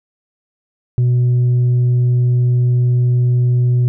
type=tone with tanh clipping; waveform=sine; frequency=123.2 Hz; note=B2; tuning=4 cents flat; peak=-11 dBFS; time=0.98-3.88 s; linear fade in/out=0 ms; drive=2 dB; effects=none